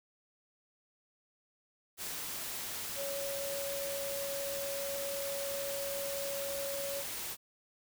sine tone in noise, 558 Hz, C#5, 11 cents sharp, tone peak -37 dBFS, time 2.95-7.04 s, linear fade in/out 50 ms, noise white, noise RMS -40 dBFS, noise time 1.97-7.37 s, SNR 0 dB, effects none

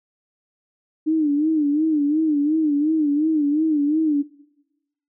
sine tone with vibrato, 302.5 Hz, D#4, 49 cents flat, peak -16 dBFS, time 1.06-4.23 s, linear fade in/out 20 ms, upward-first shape sine, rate 2.8 Hz, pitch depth 100 cents each way, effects noise-tail reverb RT60 1.0 s tail -22 dB re dry

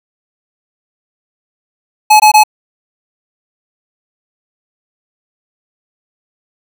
square tone bursts, 853 Hz, G#5, 46 cents sharp, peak -3 dBFS, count 3, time 2.1-2.437 s, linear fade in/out 10 ms, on 99 ms, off 20 ms, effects none

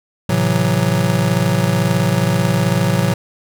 square chord, F# half-diminished seventh, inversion first, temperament just, 111 / 133.2 / 166.5 / 185 Hz, A2 / C3 / E3 / F#3, +16 / +31 / +18 / 0 cents, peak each -20 dBFS, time 0.29-3.14 s, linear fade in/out 5 ms, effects none

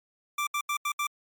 25% pulse tone bursts at uneven times, 1174.7 Hz, D6, in tune, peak -23 dBFS, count 5, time 0.38-0.47 / 0.54-0.61 / 0.69-0.77 / 0.85-0.92 / 0.99-1.07 s, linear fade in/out 5 ms, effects MP3 96 kbps

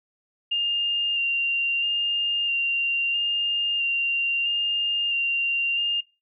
sine tone with vibrato, 2794 Hz, F7, in tune, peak -21 dBFS, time 0.51-6.01 s, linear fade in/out 10 ms, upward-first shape square, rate 0.76 Hz, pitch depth 14 cents each way, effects noise-tail reverb RT60 0.3 s tail -24 dB re dry

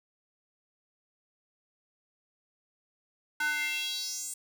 square tone with high-pass filter sweep, 300 Hz, D4, 37 cents sharp, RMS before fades -33 dBFS, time 3.4-4.34 s, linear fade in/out 5 ms, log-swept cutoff 1300 to 8600 Hz, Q 4.2, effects none

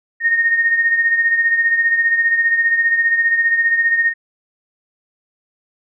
sine beating tone pair, 1846 / 1861 Hz, A#6 / A#6, -17 / -3 cents, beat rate 15 Hz, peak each -13 / -21 dBFS, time 0.2-4.14 s, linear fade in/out 50 ms, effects none

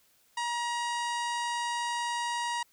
harmonic tone, 951 Hz, A#5, 34 cents sharp, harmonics 1 / 2 / 3 / 4 / 5 / 6 / 7 / 8 / 9 / 10, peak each -31 / -37 / -41 / -43 / -45 / -47 / -48 / -49 / -50 / -51 dBFS, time 0.37-2.63 s, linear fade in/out 5 ms, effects white hiss -66 dBFS RMS until 2.72 s

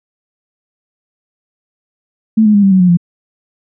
sine tone with pitch steps, 220 / 211.4 / 203.1 / 195.21 / 187.58 / 180.25 / 173.21 Hz, A3 / G#3 / G#3 / G3 / F#3 / F#3 / F3, 0 / +31 / -38 / -7 / +24 / -45 / -14 cents, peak -5 dBFS, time 2.37-2.972 s, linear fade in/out 10 ms, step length 86 ms, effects none

